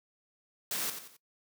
white noise with echo, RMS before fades -34 dBFS, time 0.71-0.9 s, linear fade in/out 2 ms, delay 89 ms, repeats 3, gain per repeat -8 dB, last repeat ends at 1.167 s, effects noise-tail reverb RT60 0.1 s tail -19 dB re dry + high-pass 150 Hz 12 dB/octave

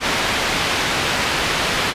white low-pass noise, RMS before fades -20 dBFS, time 0-1.94 s, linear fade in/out 50 ms, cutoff 3100 Hz, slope 12 dB/octave, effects resampled to 32000 Hz

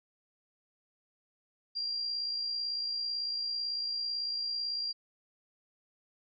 sine tone with amplitude modulation, 4760 Hz, D8, 22 cents sharp, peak -30 dBFS, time 1.75-4.93 s, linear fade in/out 20 ms, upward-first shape sine, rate 58 Hz, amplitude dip 40%, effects none

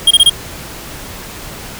square tone bursts, 3238 Hz, G#7, 45 cents flat, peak -4 dBFS, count 4, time 0.07-0.297 s, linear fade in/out 5 ms, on 38 ms, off 25 ms, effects pink hiss -29 dBFS RMS until 1.79 s

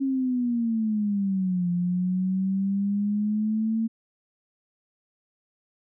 sine exponential two-way sweep, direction down then up, 273.8 to 174.61 to 226.3 Hz, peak -22 dBFS, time 0-3.88 s, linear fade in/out 20 ms, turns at 1.7 s, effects none

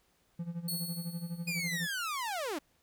triangle tone with tremolo, 170.3 Hz, F3, 43 cents flat, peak -31 dBFS, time 0.39-1.87 s, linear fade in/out 5 ms, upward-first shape sine, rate 12 Hz, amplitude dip 80%
10% pulse tone with exponential decay, 4379 Hz, C#8, 22 cents flat, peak -26 dBFS, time 0.68-1.93 s, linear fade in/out 5 ms, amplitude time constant 270 ms
sawtooth linear sweep, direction down, 2489 to 261.6 Hz, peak -30 dBFS, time 1.47-2.59 s, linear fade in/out 10 ms
effects pink hiss -71 dBFS RMS until 2.82 s

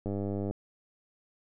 click train, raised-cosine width 2 ms, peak -21 dBFS, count 46, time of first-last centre 0.06-0.51 s, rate 100 Hz, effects none

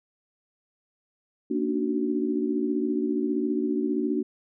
sine tone cluster, 231.8 / 290.2 / 305.1 / 371.6 Hz, A#3 / D4 / D#4 / F#4, -10 / -21 / -34 / +7 cents, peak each -29 / -27 / -33 / -29 dBFS, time 1.5-4.23 s, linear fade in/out 10 ms, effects none

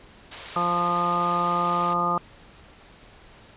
white high-pass noise, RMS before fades -35 dBFS, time 0.31-1.94 s, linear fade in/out 10 ms, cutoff 380 Hz, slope 24 dB/octave
harmonic tone, 174.61 Hz, F3, in tune, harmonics 1 / 2 / 3 / 4 / 5 / 6 / 7, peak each -31 / -34 / -33 / -32 / -29 / -33 / -23 dBFS, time 0.56-2.18 s, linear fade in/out 2 ms
effects pink hiss -50 dBFS RMS until 3.56 s + resampled to 8000 Hz

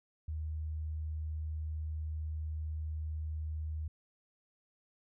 sine tone, 77.78 Hz, D#2, in tune, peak -35 dBFS, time 0.28-3.88 s, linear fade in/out 5 ms, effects none

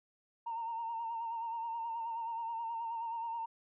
sine tone with vibrato, 919 Hz, A#5, 25 cents flat, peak -35 dBFS, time 0.46-3.46 s, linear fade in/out 10 ms, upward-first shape sine, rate 9.4 Hz, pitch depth 41 cents each way, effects tanh soft clip ceiling -31 dBFS

